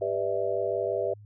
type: chord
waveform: sine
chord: E minor seventh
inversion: first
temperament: just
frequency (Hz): 395.6 / 494.4 / 593.3 / 659.3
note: G4 / B4 / D5 / E5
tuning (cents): +16 / +2 / +18 / 0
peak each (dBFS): -31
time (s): 0.01-1.14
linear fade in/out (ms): 10
effects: added 104 Hz sine -46 dBFS peak until 1.25 s